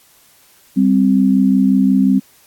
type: tone pair together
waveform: sine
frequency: 195.98 / 261.6 Hz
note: G3 / C4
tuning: 0 / 0 cents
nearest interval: perfect fourth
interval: 500 cents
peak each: -12 dBFS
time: 0.76-2.2 s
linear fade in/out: 20 ms
effects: white hiss -50 dBFS RMS until 2.46 s + AAC 64 kbps